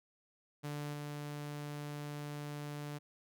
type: tone with level steps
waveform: sawtooth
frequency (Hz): 146.8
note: D3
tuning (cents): 0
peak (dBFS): -35 / -37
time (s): 0.63-2.99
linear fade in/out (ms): 20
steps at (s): 0.93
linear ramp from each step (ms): 10
effects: none